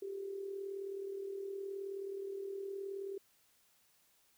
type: tone with amplitude modulation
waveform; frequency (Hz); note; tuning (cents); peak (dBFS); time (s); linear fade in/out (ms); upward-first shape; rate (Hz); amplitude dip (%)
sine; 393; G4; +4; -37; 0.02-3.18; 5; sine; 39.1; 55
effects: white hiss -71 dBFS RMS until 4.37 s